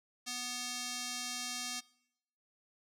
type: tone with band-pass filter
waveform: square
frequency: 246.9 Hz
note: B3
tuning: in tune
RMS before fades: -40 dBFS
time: 0.26-1.81 s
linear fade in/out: 20 ms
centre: 5700 Hz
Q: 1.3
effects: noise-tail reverb RT60 0.8 s tail -23 dB re dry